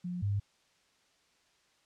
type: tone pair in turn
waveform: sine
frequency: 177.9 / 100.92 Hz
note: F3 / G#2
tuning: +32 / -49 cents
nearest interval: minor seventh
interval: 981 cents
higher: first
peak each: -34 / -28 dBFS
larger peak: second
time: 0.04-0.22 / 0.22-0.4 s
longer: neither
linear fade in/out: 10 ms
effects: white hiss -69 dBFS RMS until 1.85 s + low-pass 6000 Hz 12 dB/octave